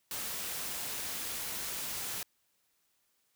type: noise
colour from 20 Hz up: white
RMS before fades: -38 dBFS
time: 0.11-2.23 s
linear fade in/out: 2 ms
effects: white hiss -75 dBFS RMS until 3.35 s